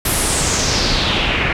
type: noise with low-pass filter sweep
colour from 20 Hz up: pink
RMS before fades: -17 dBFS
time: 0.05-1.53 s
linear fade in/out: 5 ms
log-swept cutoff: 12000 to 2200 Hz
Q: 3.3
effects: none